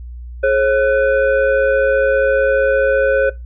sine tone with frequency modulation, 539 Hz, C#5, 49 cents flat, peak -10 dBFS, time 0.43-3.3 s, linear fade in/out 10 ms, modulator 963 Hz, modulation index 0.81, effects noise-tail reverb RT60 0.2 s tail -21 dB re dry + added 60 Hz sine -28 dBFS peak until 3.45 s

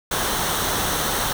pink noise with comb filter, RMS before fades -23 dBFS, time 0.11-1.33 s, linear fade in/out 5 ms, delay 0.41 ms, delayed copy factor -0.5, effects none

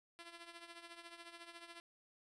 5% pulse tone with tremolo, 339.9 Hz, F4, 47 cents flat, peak -38 dBFS, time 0.19-1.8 s, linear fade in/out 0 ms, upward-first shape triangle, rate 14 Hz, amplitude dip 75%, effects resampled to 22050 Hz + 13-bit

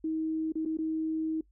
sine tone with dropouts, 317.5 Hz, D#4, 35 cents sharp, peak -28 dBFS, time 0.04-1.41 s, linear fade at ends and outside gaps 5 ms, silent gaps 0.522-0.554 / 0.652-0.658 / 0.772-0.786 s, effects noise-tail reverb RT60 0.1 s tail -21 dB re dry + added 50 Hz sine -61 dBFS peak until 1.51 s

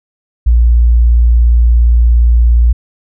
sine tone, 58.6 Hz, A#1, 10 cents sharp, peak -4 dBFS, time 0.46-2.73 s, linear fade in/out 10 ms, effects none

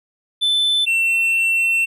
triangle tone pair in turn, 3520 / 2701 Hz, A7 / E7, 0 / +42 cents, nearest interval perfect fourth, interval 458 cents, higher first, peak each -13 dBFS, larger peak neither, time 0.41-0.86 / 0.86-1.86 s, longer second, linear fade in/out 20 ms, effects resampled to 32000 Hz

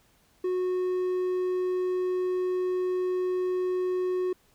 triangle tone, 366 Hz, F#4, 19 cents flat, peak -23 dBFS, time 0.44-4.33 s, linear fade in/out 5 ms, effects pink hiss -64 dBFS RMS until 4.54 s

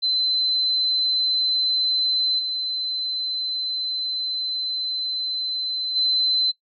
sine tone with level steps, 4057 Hz, B7, 46 cents sharp, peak -18 / -23 / -17 dBFS, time 0.02-6.52 s, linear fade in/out 20 ms, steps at 2.38 / 5.95 s, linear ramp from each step 20 ms, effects noise-tail reverb RT60 0.1 s tail -20 dB re dry + MP3 48 kbps

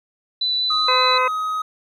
sine tone with vibrato, 3980 Hz, B7, 13 cents sharp, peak -18 dBFS, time 0.41-1.18 s, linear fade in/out 5 ms, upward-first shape triangle, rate 5.2 Hz, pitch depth 9 cents each way
triangle tone with pitch glide, 1253 to 1261 Hz, D#6 to D#6, +12 to +23 cents, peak -19 dBFS, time 0.7-1.62 s, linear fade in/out 5 ms, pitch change +11 cents, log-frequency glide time 0.83-1.01 s
harmonic tone, 510 Hz, C5, 44 cents flat, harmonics 1 / 2 / 3 / 4 / 5, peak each -23 / -19 / -29 / -27 / -25 dBFS, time 0.88-1.28 s, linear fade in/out 5 ms
effects none

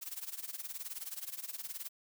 blue noise with tremolo, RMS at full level -40 dBFS, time 0.01-1.89 s, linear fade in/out 20 ms, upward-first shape sine, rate 19 Hz, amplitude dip 85%, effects none

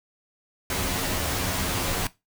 pink noise with comb filter, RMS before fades -27 dBFS, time 0.7-2.07 s, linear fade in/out 2 ms, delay 11 ms, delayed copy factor +0.7, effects noise-tail reverb RT60 0.2 s tail -17 dB re dry

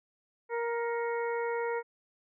harmonic tone with a mistuned harmonic, 468.7 Hz, A#4, 9 cents sharp, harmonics 1 / 2 / 3 / 4 / 5, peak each -31 / -36 / -42 / -42 / -45 dBFS, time 0.49-1.83 s, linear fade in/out 50 ms, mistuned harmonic 5, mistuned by -110 cents, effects none

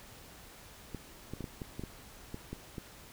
clicks, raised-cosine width 3 ms, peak -26 dBFS, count 10, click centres 0.947 / 1.336 / 1.407 / 1.442 / 1.618 / 1.795 / 1.837 / 2.344 / 2.53 / 2.782 s, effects pink hiss -53 dBFS RMS until 3.12 s

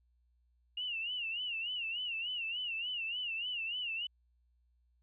sine tone with vibrato, 2819 Hz, F7, 16 cents sharp, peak -35 dBFS, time 0.77-4.07 s, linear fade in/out 5 ms, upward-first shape sine, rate 3.4 Hz, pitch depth 120 cents each way, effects added 60 Hz sine -69 dBFS peak until 5.02 s

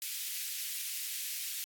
white high-pass noise, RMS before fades -38 dBFS, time 0.02-1.64 s, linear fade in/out 0 ms, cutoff 2100 Hz, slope 24 dB/octave, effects AAC 64 kbps

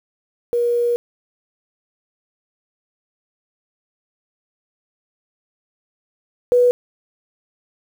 sine tone pair in turn, 477.5 / 490.6 Hz, A#4 / B4, +42 / -12 cents, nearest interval unison, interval 46 cents, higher second, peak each -15 / -10 dBFS, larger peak second, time 0.53-0.96 / 6.52-6.71 s, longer first, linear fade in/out 0 ms, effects 7-bit

